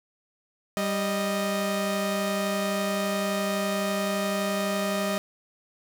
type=tone pair together; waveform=sawtooth; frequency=196.4 / 621 Hz; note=G3 / D#5; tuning=+4 / -3 cents; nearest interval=octave + minor sixth; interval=1993 cents; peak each=-24 dBFS; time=0.77-5.18 s; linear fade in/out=0 ms; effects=none